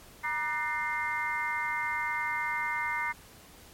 harmonic tone with a mistuned harmonic, 300 Hz, D4, 37 cents sharp, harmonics 3 / 4 / 5 / 6 / 7, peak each -34 / -38 / -38 / -37 / -32 dBFS, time 0.23-3.13 s, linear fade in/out 20 ms, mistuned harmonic 3, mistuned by +92 cents, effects pink hiss -53 dBFS RMS until 3.73 s + MP3 64 kbps

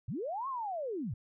sine linear two-way sweep, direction up then down, 87.31 to 1112 to 87.31 Hz, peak -34 dBFS, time 0.08-1.14 s, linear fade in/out 5 ms, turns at 0.48 s, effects none

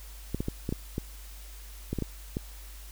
clicks, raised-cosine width 3 ms, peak -17 dBFS, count 10, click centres 0.346 / 0.405 / 0.484 / 0.691 / 0.725 / 0.981 / 1.93 / 1.987 / 2.023 / 2.369 s, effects added 50 Hz sine -43 dBFS peak until 2.91 s + white hiss -51 dBFS RMS until 2.91 s

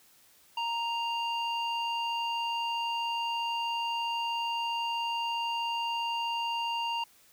square tone with low-pass filter, 932.3 Hz, A#5, in tune, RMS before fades -32 dBFS, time 0.57-7.04 s, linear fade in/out 5 ms, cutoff 3400 Hz, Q 2.7, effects white hiss -61 dBFS RMS until 7.32 s

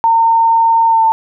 sine tone with pitch glide, 912 to 895.8 Hz, A#5 to A5, -38 to +31 cents, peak -7 dBFS, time 0.04-1.12 s, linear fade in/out 0 ms, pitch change -31 cents, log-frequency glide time 0.88-1.01 s, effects none

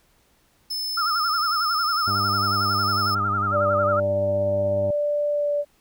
45% pulse tone, 5240 Hz, E8, 11 cents flat, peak -26 dBFS, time 0.7-3.15 s, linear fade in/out 10 ms
sine tone with vibrato, 1302 Hz, E6, 22 cents flat, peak -21 dBFS, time 0.97-4 s, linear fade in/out 5 ms, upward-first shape sine, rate 11 Hz, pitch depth 120 cents each way
harmonic tone, 100.6 Hz, G2, 45 cents sharp, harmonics 1 / 2 / 3 / 4 / 6 / 7 / 8 / 9, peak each -28 / -34 / -38 / -40 / -44 / -45 / -46 / -47 dBFS, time 2.07-4.91 s, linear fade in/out 5 ms
sine tone with pitch glide, 587.3 to 582.2 Hz, D5 to D5, 0 to -15 cents, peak -20 dBFS, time 3.51-5.65 s, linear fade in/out 50 ms, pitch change -15 cents, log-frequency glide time 5.3-5.52 s
effects pink hiss -62 dBFS RMS until 5.8 s

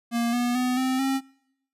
square tone with pitch steps, 234.7 / 242.7 / 251 / 259.5 / 268.4 Hz, A#3 / B3 / B3 / C4 / C4, +12 / -30 / +28 / -14 / +44 cents, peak -23 dBFS, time 0.11-1.21 s, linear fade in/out 50 ms, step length 220 ms, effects noise-tail reverb RT60 0.8 s tail -25 dB re dry + resampled to 32000 Hz

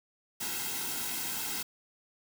white noise with comb filter, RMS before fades -35 dBFS, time 0.4-1.63 s, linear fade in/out 10 ms, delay 1.7 ms, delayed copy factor -0.8, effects none

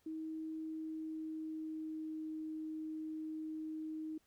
sine tone with pitch glide, 317.1 to 313.5 Hz, D#4 to D#4, +33 to +13 cents, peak -40 dBFS, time 0.06-4.18 s, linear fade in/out 5 ms, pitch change -20 cents, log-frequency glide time 0.6-2.28 s, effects pink hiss -75 dBFS RMS until 4.26 s

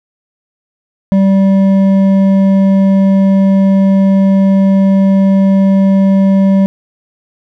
sine tone with hard clipping, 194.1 Hz, G3, 17 cents flat, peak -7 dBFS, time 1.12-6.66 s, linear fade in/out 0 ms, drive 7 dB, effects none

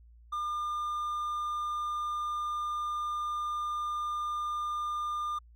triangle tone, 1204 Hz, D6, 43 cents sharp, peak -29 dBFS, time 0.32-5.39 s, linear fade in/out 10 ms, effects added 58 Hz sine -53 dBFS peak until 5.55 s

